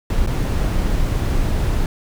brown noise with dropouts, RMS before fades -18 dBFS, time 0.1-1.86 s, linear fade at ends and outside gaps 2 ms, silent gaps 0.264-0.272 s, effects none

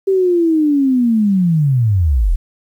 sine linear sweep, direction down, 392 to 33.74 Hz, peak -10 dBFS, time 0.07-2.36 s, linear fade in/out 10 ms, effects 8-bit

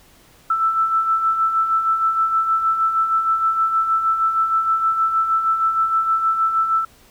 sine beating tone pair, 1318.5 / 1324.9 Hz, E6 / E6, 0 / +8 cents, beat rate 6.4 Hz, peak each -25 / -16 dBFS, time 0.5-6.85 s, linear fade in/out 5 ms, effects pink hiss -51 dBFS RMS until 7.1 s

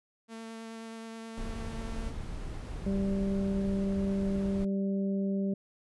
sawtooth tone with vibrato, 225.6 Hz, A3, 44 cents sharp, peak -37 dBFS, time 0.28-2.13 s, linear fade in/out 50 ms, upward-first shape sine, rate 9.4 Hz, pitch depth 10 cents each way
brown noise, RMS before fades -38 dBFS, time 1.37-4.65 s, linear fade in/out 5 ms
harmonic tone, 196 Hz, G3, in tune, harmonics 1 / 2 / 3, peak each -28 / -37 / -41 dBFS, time 2.86-5.54 s, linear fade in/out 5 ms
effects resampled to 24000 Hz

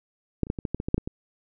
clicks, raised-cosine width 3 ms, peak -9 / -27 / -12 / -19 / -15 / -13 / -18 / -15 / -6 / -13 / -18 dBFS, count 11, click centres 0.433 / 0.469 / 0.501 / 0.588 / 0.652 / 0.746 / 0.801 / 0.885 / 0.944 / 0.98 / 1.075 s, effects none

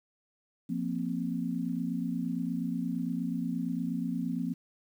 sine chord, F suspended fourth, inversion none, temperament equal, 174.61 / 233.1 / 261.6 Hz, F3 / Bb3 / C4, 0 / 0 / 0 cents, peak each -34 dBFS, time 0.69-4.54 s, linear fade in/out 10 ms, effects 10-bit

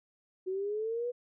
sine linear sweep, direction up, 367.4 to 493.9 Hz, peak -31 dBFS, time 0.46-1.12 s, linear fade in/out 20 ms, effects none

